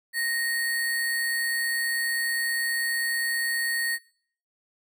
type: tone with sample-and-hold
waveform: sine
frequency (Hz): 1864.7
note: A#6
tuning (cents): 0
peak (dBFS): -24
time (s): 0.13-3.99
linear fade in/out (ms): 50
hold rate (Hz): 6300
effects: noise-tail reverb RT60 0.6 s tail -23 dB re dry